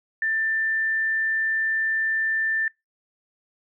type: tone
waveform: sine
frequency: 1780 Hz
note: A6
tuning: 20 cents sharp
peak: -21 dBFS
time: 0.22-2.68 s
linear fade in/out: 2 ms
effects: noise-tail reverb RT60 0.2 s tail -26 dB re dry